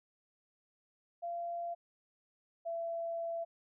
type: tone pair in turn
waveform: sine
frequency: 687 / 670.9 Hz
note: F5 / E5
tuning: -29 / +30 cents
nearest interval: unison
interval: 41 cents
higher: first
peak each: -36 / -35 dBFS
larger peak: second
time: 1.22-1.75 / 2.65-3.45 s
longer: second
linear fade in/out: 20 ms
effects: none